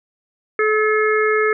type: harmonic tone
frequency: 429.9 Hz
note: A4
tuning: 40 cents flat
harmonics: 1 / 3 / 4 / 5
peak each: -16 / -21 / -22 / -23 dBFS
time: 0.59-1.53 s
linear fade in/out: 2 ms
effects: none